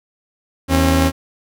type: tone pair together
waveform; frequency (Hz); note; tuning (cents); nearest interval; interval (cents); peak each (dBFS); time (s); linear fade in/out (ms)
sawtooth; 80.27 / 270; E2 / C#4; -45 / -45; octave + major sixth; 2100; -11; 0.68-1.12; 50
effects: none